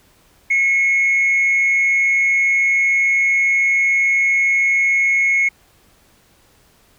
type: tone with frequency modulation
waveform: sine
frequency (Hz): 2181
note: C#7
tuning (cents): -29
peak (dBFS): -11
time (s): 0.5-5.49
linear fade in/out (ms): 10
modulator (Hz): 191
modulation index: 0.24
effects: tanh soft clip ceiling -10 dBFS + pink hiss -54 dBFS RMS until 6.98 s